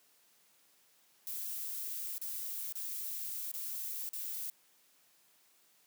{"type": "noise with dropouts", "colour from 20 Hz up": "violet", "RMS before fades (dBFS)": -40, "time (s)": [1.27, 4.5], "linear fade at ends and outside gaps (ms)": 1, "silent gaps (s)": [[2.181, 2.214], [2.725, 2.754], [3.516, 3.539], [4.091, 4.132]], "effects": ["white hiss -68 dBFS RMS until 5.86 s", "high-pass 150 Hz 12 dB/octave"]}